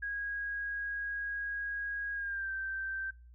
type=tone with pitch glide; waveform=sine; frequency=1644 to 1561.6 Hz; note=G#6 to G6; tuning=-18 to -7 cents; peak=-34 dBFS; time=0.02-3.11 s; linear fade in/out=10 ms; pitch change=-89 cents; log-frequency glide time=2.13-2.51 s; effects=noise-tail reverb RT60 0.3 s tail -23 dB re dry + added 60 Hz sine -52 dBFS peak until 3.34 s

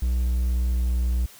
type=tone with pitch glide; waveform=triangle; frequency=61.5 to 60.86 Hz; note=B1 to B1; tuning=-7 to -25 cents; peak=-18 dBFS; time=0.02-1.26 s; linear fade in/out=5 ms; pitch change=-18 cents; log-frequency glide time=0.33-0.92 s; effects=white hiss -48 dBFS RMS until 1.39 s

